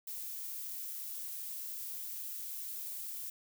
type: noise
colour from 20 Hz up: violet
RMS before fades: -42 dBFS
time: 0.07-3.3 s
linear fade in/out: 5 ms
effects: none